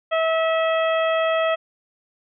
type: harmonic tone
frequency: 648 Hz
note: E5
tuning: 30 cents flat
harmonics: 1 / 2 / 3 / 4 / 5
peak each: -19 / -25 / -29 / -31 / -33 dBFS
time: 0.11-1.56 s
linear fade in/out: 20 ms
effects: none